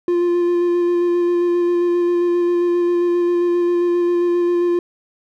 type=tone with vibrato; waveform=triangle; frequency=349.2 Hz; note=F4; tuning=in tune; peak=-12 dBFS; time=0.08-4.79 s; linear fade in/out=2 ms; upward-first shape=square; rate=7.5 Hz; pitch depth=10 cents each way; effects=none